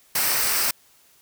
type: noise with comb filter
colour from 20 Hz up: white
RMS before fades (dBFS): -22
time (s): 0.15-0.71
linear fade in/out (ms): 5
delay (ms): 0.29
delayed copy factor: -0.5
effects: white hiss -57 dBFS RMS until 1.21 s